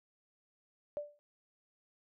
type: tone with exponential decay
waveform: sine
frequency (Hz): 587.3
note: D5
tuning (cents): 0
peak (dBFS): -32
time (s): 0.97-1.19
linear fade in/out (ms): 0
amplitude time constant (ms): 47
effects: none